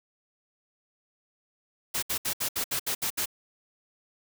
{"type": "noise bursts", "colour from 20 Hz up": "white", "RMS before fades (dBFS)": -29, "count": 9, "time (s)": [1.94, 3.258], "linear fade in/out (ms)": 10, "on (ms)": 86, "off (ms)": 68, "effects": []}